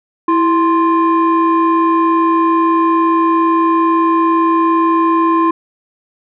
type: tone pair together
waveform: sine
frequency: 329.6 / 1046.5 Hz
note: E4 / C6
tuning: 0 / 0 cents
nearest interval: octave + minor sixth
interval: 2000 cents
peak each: -10 dBFS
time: 0.28-5.51 s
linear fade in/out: 5 ms
effects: tanh soft clip ceiling -6 dBFS